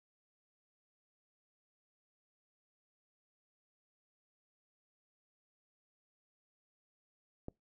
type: click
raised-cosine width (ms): 2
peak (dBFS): -28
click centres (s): 7.484
effects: noise-tail reverb RT60 0.2 s tail -26 dB re dry